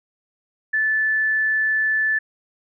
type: tone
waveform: sine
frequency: 1747 Hz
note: A6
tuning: 13 cents flat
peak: -17 dBFS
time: 0.73-2.19 s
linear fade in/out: 10 ms
effects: none